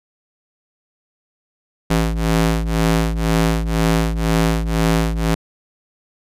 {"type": "ring-modulated tone", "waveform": "sawtooth", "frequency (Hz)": 110, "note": "A2", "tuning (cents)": 0, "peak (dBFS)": -8, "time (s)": [1.9, 5.35], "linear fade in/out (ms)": 10, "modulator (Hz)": 56, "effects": ["resampled to 32000 Hz"]}